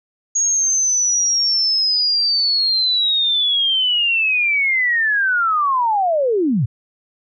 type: linear sweep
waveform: sine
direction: down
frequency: 6650 to 98 Hz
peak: -14 dBFS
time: 0.35-6.66 s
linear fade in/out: 10 ms
effects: none